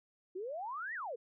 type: exponential two-way sweep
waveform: sine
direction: up then down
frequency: 350.4 to 1975 to 433.5 Hz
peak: -38 dBFS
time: 0.35-1.16 s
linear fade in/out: 10 ms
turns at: 0.94 s
effects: none